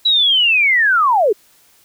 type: linear sweep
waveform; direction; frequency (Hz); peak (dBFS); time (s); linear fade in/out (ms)
sine; down; 3951 to 370; -10; 0.05-1.33; 10
effects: white hiss -52 dBFS RMS until 1.84 s